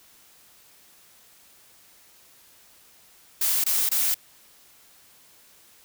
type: noise bursts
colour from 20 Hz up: blue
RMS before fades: -23 dBFS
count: 3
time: 3.41-4.144 s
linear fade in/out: 5 ms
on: 230 ms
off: 22 ms
effects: white hiss -55 dBFS RMS until 5.84 s